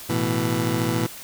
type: chord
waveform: 20% pulse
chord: A suspended second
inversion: none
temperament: just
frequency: 110 / 123.75 / 165 Hz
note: A2 / B2 / E3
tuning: 0 / +4 / +2 cents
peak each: -21 / -21 / -22 dBFS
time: 0.09-1.07 s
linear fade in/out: 10 ms
effects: white hiss -39 dBFS RMS until 1.23 s